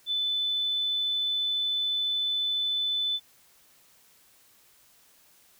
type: tone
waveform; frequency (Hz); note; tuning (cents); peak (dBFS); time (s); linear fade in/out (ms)
sine; 3506; A7; -7; -25; 0.06-3.2; 50
effects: white hiss -60 dBFS RMS until 5.59 s